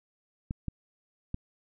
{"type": "clicks", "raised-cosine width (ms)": 5, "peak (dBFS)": -20, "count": 3, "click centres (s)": [0.509, 0.683, 1.344], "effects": []}